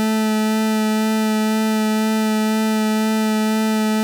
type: tone with vibrato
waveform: 40% pulse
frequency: 217.5 Hz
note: A3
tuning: 20 cents flat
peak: -15 dBFS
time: 0-4.03 s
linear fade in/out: 0 ms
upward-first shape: sine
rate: 2 Hz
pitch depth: 11 cents each way
effects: none